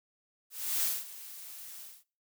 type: noise with ADSR envelope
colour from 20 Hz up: blue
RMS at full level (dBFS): -29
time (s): 0.5-2.04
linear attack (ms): 330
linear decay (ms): 210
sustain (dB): -17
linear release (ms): 220
effects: noise-tail reverb RT60 0.4 s tail -23 dB re dry